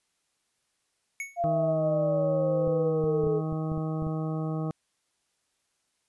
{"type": "tone with exponential decay", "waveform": "square", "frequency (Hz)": 2217, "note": "C#7", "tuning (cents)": 0, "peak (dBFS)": -30, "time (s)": [1.2, 1.42], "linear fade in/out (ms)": 1, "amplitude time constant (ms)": 47}
{"type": "exponential sweep", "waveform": "sine", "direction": "down", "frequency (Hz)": [698.5, 425.7], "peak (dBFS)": -24, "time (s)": [1.36, 3.42], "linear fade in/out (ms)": 50}
{"type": "harmonic tone", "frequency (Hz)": 157.7, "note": "D#3", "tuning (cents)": 24, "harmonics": [1, 2, 3, 4, 5, 7, 8], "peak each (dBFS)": [-29, -35, -39, -41, -43, -46, -47], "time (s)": [1.44, 4.71], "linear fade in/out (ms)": 0}
{"type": "clicks", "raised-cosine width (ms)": 5, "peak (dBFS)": -25, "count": 9, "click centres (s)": [2.676, 3.04, 3.238, 3.269, 3.526, 3.718, 3.777, 4.024, 4.068]}
{"effects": ["white hiss -75 dBFS RMS until 6.08 s", "resampled to 24000 Hz"]}